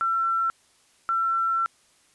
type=tone pair in turn; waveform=sine; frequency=1348 / 1348 Hz; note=E6 / E6; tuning=+38 / +38 cents; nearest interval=unison; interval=0 cents; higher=neither; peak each=-21 / -21 dBFS; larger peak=neither; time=0.01-0.5 / 1.09-1.66 s; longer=second; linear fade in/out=0 ms; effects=white hiss -61 dBFS RMS until 2.14 s + resampled to 24000 Hz